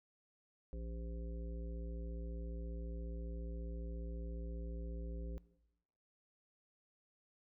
harmonic tone, 57.3 Hz, A#1, 29 cents flat, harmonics 1 / 3 / 5 / 7 / 9, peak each -42 / -52 / -56 / -56 / -56 dBFS, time 0.73-5.38 s, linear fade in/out 0 ms, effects noise-tail reverb RT60 1.0 s tail -19 dB re dry

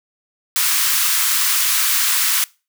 white high-pass noise, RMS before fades -17 dBFS, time 0.56-2.44 s, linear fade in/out 0 ms, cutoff 1000 Hz, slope 48 dB/octave, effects noise-tail reverb RT60 0.3 s tail -23 dB re dry

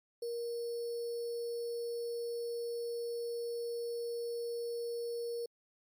sine tone with sample-and-hold, 471.3 Hz, A#4, 19 cents sharp, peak -35 dBFS, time 0.22-5.46 s, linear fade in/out 5 ms, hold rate 4900 Hz, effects MP3 64 kbps

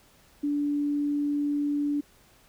sine tone, 290.2 Hz, D4, 21 cents flat, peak -24 dBFS, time 0.43-2.01 s, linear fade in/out 10 ms, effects pink hiss -59 dBFS RMS until 2.48 s

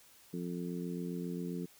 harmonic tone, 87.5 Hz, F2, 4 cents sharp, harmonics 2 / 3 / 4 / 5, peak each -38 / -42 / -44 / -46 dBFS, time 0.33-1.66 s, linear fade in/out 10 ms, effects white hiss -61 dBFS RMS until 1.79 s

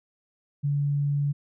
sine tone, 143.4 Hz, D3, 41 cents flat, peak -22 dBFS, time 0.63-1.33 s, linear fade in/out 20 ms, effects none

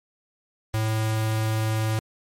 square tone with notch filter, 109.9 Hz, A2, 2 cents flat, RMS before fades -24 dBFS, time 0.74-1.99 s, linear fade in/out 0 ms, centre 220 Hz, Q 1, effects MP3 64 kbps

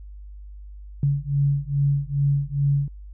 sine beating tone pair, 140 / 142.4 Hz, C#3 / C#3, +18 / +47 cents, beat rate 2.4 Hz, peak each -22 dBFS, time 1.03-2.88 s, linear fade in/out 2 ms, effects added 50 Hz sine -37 dBFS peak until 3.13 s

